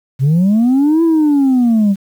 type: linear two-way sweep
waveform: sine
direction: up then down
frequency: 126.1 to 335.5 to 191.2 Hz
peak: -6 dBFS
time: 0.19-1.96 s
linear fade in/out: 50 ms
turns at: 1.03 s
effects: tanh soft clip ceiling -7 dBFS + 7-bit